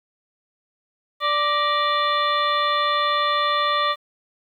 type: harmonic tone with a mistuned harmonic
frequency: 587.3 Hz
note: D5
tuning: in tune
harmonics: 1 / 2 / 3 / 4 / 5 / 6 / 7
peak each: -27 / -20 / -28 / -34 / -35 / -26 / -35 dBFS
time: 1.2-3.96 s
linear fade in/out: 50 ms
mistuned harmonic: 3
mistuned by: +120 cents
effects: 9-bit